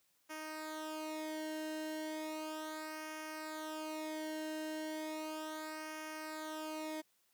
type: tone with flanger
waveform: sawtooth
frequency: 311.5 Hz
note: D#4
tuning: 2 cents sharp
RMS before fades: -43 dBFS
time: 0.29-7.02 s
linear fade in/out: 20 ms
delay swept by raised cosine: 0.25 to 0.86 ms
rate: 0.35 Hz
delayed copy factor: -0.75
effects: white hiss -75 dBFS RMS until 7.33 s + high-pass 100 Hz 12 dB/octave